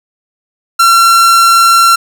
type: tone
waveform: 45% pulse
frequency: 1361 Hz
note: F6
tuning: 45 cents flat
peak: -4 dBFS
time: 0.79-1.96 s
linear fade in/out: 10 ms
effects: none